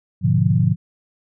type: chord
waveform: sine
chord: G# diminished seventh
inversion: none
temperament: equal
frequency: 103.83 / 123.47 / 146.83 / 174.61 Hz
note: G#2 / B2 / D3 / F3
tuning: 0 / 0 / 0 / 0 cents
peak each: -19 dBFS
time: 0.21-0.76 s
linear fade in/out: 50 ms
effects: none